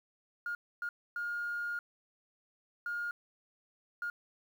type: tone bursts at uneven times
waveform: sine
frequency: 1421 Hz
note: F6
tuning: 30 cents sharp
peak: -33 dBFS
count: 5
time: 0.46-0.55 / 0.82-0.89 / 1.16-1.79 / 2.86-3.11 / 4.02-4.1 s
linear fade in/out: 2 ms
effects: tanh soft clip ceiling -29 dBFS + 10-bit